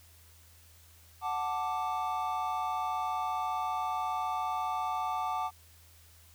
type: chord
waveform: triangle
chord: D major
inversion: first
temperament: equal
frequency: 740 / 880 / 1174.7 Hz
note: F#5 / A5 / D6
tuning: 0 / 0 / 0 cents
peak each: -33 dBFS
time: 1.21-5.51 s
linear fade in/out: 50 ms
effects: added 82 Hz sine -58 dBFS peak until 6.34 s + white hiss -60 dBFS RMS until 6.34 s